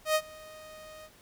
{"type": "tone with ADSR envelope", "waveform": "sawtooth", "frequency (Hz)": 622.3, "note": "D#5", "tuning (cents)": 0, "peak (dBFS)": -18, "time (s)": [0.05, 1.1], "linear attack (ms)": 100, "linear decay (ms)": 60, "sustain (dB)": -24, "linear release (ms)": 54, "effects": ["pink hiss -58 dBFS RMS until 1.21 s"]}